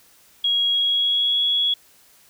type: tone with pitch glide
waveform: sine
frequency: 3300 to 3354 Hz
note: G#7 to G#7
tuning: -12 to +16 cents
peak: -17 dBFS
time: 0.44-1.74 s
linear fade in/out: 5 ms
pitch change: +28 cents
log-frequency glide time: 0.71-1.43 s
effects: white hiss -54 dBFS RMS until 2.29 s